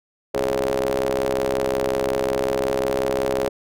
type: ring-modulated tone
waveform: sawtooth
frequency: 65.5 Hz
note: C2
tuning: 2 cents sharp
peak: -13 dBFS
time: 0.34-3.49 s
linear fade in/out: 10 ms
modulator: 481 Hz
effects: none